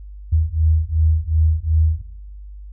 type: beating tone pair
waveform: sine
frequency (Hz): 78.1 / 80.8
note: D#2 / E2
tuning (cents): +7 / -34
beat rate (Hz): 2.7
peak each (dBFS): -17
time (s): 0.32-2.02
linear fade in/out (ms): 10
effects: noise-tail reverb RT60 0.9 s tail -18 dB re dry + added 50 Hz sine -33 dBFS peak until 2.72 s